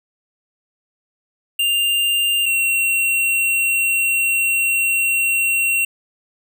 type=tone pair in turn; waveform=square; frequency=2794 / 2733 Hz; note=F7 / F7; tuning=0 / -38 cents; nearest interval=unison; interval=38 cents; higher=first; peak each=-16 dBFS; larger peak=neither; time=1.59-2.46 / 2.46-5.85 s; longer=second; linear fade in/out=5 ms; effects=none